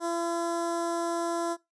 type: tone with notch filter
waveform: 15% pulse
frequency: 338.8 Hz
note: E4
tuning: 48 cents sharp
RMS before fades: -30 dBFS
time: 0-1.57 s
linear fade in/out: 50 ms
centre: 2800 Hz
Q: 0.61
effects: noise-tail reverb RT60 0.2 s tail -21 dB re dry + resampled to 22050 Hz